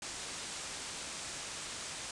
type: low-pass noise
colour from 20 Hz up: white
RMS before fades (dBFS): -43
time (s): 0.02-2.11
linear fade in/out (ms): 2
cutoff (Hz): 9100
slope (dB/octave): 48
effects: resampled to 24000 Hz